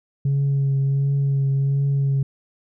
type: tone with vibrato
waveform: sine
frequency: 138.2 Hz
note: C#3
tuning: 5 cents flat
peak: -15 dBFS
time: 0.25-2.23 s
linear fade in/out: 5 ms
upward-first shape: triangle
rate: 1.4 Hz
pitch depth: 22 cents each way
effects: tanh soft clip ceiling -15 dBFS